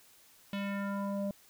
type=tone with low-pass filter sweep; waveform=square; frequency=199.6 Hz; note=G3; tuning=32 cents sharp; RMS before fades=-35 dBFS; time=0.53-1.31 s; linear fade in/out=2 ms; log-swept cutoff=3300 to 530 Hz; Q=2.4; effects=white hiss -61 dBFS RMS until 1.49 s